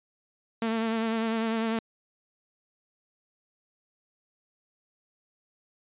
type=tone with vibrato; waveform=sawtooth; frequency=224.9 Hz; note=A3; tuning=38 cents sharp; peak=-22 dBFS; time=0.62-1.79 s; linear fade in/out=2 ms; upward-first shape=triangle; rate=10 Hz; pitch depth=39 cents each way; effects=resampled to 8000 Hz